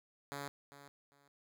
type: tone with echo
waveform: 5% pulse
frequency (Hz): 141.6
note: C#3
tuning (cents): +37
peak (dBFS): -30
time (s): 0.32-0.48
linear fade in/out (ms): 0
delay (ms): 400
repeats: 2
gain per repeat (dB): -13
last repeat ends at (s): 1.28
effects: none